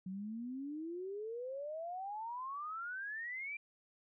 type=exponential sweep; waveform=sine; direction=up; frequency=182.4 to 2386 Hz; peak=-40 dBFS; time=0.06-3.57 s; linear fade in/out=5 ms; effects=none